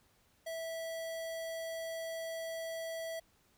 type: tone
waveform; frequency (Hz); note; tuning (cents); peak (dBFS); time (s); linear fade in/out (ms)
square; 655; E5; -11; -39; 0.46-3.2; 10
effects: pink hiss -70 dBFS RMS until 3.57 s